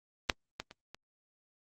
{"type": "clicks", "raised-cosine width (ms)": 0.2, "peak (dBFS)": [-7, -18, -30, -29], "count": 4, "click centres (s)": [0.298, 0.6, 0.711, 0.946], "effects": ["Opus 32 kbps"]}